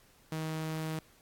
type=tone; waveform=sawtooth; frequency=158.2 Hz; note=D#3; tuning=29 cents sharp; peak=-30 dBFS; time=0.32-0.99 s; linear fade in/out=2 ms; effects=pink hiss -63 dBFS RMS until 1.21 s + AAC 64 kbps